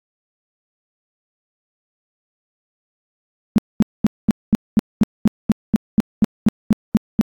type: tone bursts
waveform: sine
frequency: 214.8 Hz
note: A3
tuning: 41 cents flat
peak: -8 dBFS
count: 16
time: 3.56-7.212 s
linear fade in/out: 0 ms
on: 22 ms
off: 220 ms
effects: AAC 48 kbps